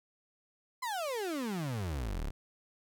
35% pulse exponential sweep, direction down, 1052 to 30.87 Hz, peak -32 dBFS, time 0.82-2.31 s, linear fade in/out 10 ms, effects none

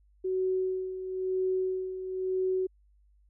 sine tone with tremolo, 373.9 Hz, F#4, 18 cents sharp, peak -25 dBFS, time 0.24-2.67 s, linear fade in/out 10 ms, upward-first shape sine, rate 1 Hz, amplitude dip 65%, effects added 50 Hz sine -60 dBFS peak until 3.29 s

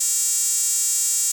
sawtooth tone with high-pass filter, 465.8 Hz, A#4, 1 cent flat, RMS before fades -21 dBFS, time 0-1.32 s, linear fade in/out 10 ms, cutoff 7400 Hz, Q 4.7, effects 7-bit

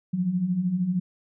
sine beating tone pair, 170.4 / 183.4 Hz, F3 / F#3, -42 / -15 cents, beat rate 13 Hz, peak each -30 / -23 dBFS, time 0.13-1 s, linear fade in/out 10 ms, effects none

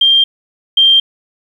sine tone pair in turn, 3185 / 3173 Hz, G7 / G7, +27 / +20 cents, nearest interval unison, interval 7 cents, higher first, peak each -6 / -5 dBFS, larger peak second, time 0.01-0.24 / 0.77-1 s, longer neither, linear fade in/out 5 ms, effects 7-bit

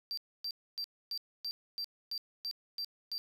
triangle tone bursts, 4699 Hz, D8, in tune, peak -34 dBFS, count 10, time 0.11-3.18 s, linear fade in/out 0 ms, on 64 ms, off 270 ms, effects none

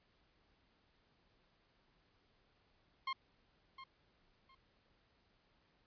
sawtooth tone with echo, 1065 Hz, C6, 30 cents sharp, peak -33 dBFS, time 3.07-3.13 s, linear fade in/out 5 ms, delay 710 ms, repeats 2, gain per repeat -13 dB, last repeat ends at 4.55 s, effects pink hiss -74 dBFS RMS until 5.86 s + resampled to 11025 Hz

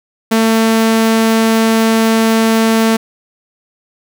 sawtooth tone, 224 Hz, A3, 31 cents sharp, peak -5 dBFS, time 0.31-2.97 s, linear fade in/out 10 ms, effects none

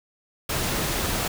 pink noise, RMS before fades -26 dBFS, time 0.49-1.28 s, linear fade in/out 5 ms, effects none

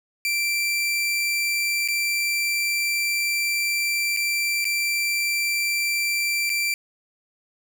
sawtooth tone with dropouts, 2349 Hz, D7, in tune, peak -18 dBFS, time 0.25-6.74 s, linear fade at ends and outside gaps 1 ms, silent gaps 1.877-1.885 / 4.165-4.171 / 4.644-4.652 / 6.495-6.5 s, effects none

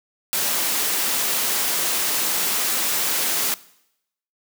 white noise, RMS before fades -22 dBFS, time 0.33-3.54 s, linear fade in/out 0 ms, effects noise-tail reverb RT60 0.8 s tail -20 dB re dry + high-pass 200 Hz 12 dB/octave

